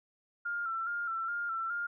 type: tone with vibrato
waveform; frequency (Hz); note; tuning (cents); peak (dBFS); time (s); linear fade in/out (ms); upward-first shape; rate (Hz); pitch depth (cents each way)
sine; 1375; F6; -27; -32; 0.45-1.87; 10; square; 2.4; 42
effects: none